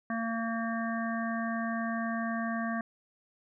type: harmonic tone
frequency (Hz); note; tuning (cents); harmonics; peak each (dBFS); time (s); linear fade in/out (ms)
228; A#3; -38; 1 / 3 / 5 / 7 / 8; -32 / -37 / -39 / -40 / -41; 0.1-2.81; 2
effects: none